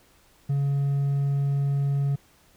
triangle tone with hard clipping, 140.1 Hz, C#3, 19 cents sharp, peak -22 dBFS, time 0.49-2.16 s, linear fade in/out 10 ms, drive 5 dB, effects pink hiss -59 dBFS RMS until 2.56 s

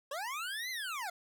25% pulse linear two-way sweep, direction up then down, 523.3 to 2093 to 671 Hz, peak -33 dBFS, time 0.11-1.1 s, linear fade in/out 5 ms, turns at 0.7 s, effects none

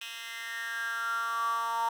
10% pulse tone with high-pass filter sweep, 230.3 Hz, A#3, 21 cents flat, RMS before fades -33 dBFS, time 0.01-1.89 s, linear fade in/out 5 ms, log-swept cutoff 2500 to 920 Hz, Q 8.2, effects none

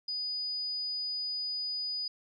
sine tone, 4950 Hz, D#8, 10 cents flat, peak -32 dBFS, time 0.08-2.08 s, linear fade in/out 5 ms, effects none

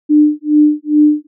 sine tone with tremolo, 299.8 Hz, D4, 36 cents sharp, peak -4 dBFS, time 0.09-1.27 s, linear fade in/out 20 ms, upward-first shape sine, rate 2.4 Hz, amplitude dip 100%, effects none

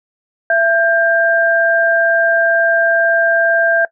sine tone pair together, 669 / 1591.2 Hz, E5 / G6, +25 / +25 cents, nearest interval octave + minor third, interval 1500 cents, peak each -13 dBFS, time 0.5-3.85 s, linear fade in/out 2 ms, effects noise-tail reverb RT60 0.1 s tail -18 dB re dry

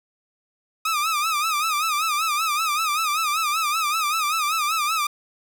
sawtooth tone with vibrato, 1244.5 Hz, D#6, in tune, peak -17 dBFS, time 0.85-5.07 s, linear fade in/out 5 ms, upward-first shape sine, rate 5.2 Hz, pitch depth 110 cents each way, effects none

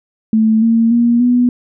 sine tone with pitch steps, 220 / 228.2 / 236.6 / 245.4 Hz, A3 / A#3 / A#3 / B3, 0 / -37 / +26 / -11 cents, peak -8 dBFS, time 0.33-1.49 s, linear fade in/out 2 ms, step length 290 ms, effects none

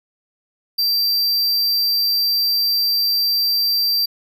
square tone, 4699 Hz, D8, in tune, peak -16 dBFS, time 0.78-4.06 s, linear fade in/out 10 ms, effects none

